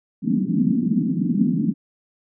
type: band-pass noise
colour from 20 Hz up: pink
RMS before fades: -20 dBFS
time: 0.22-1.74 s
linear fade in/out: 50 ms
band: 170 to 270 Hz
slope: 48 dB/octave
effects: none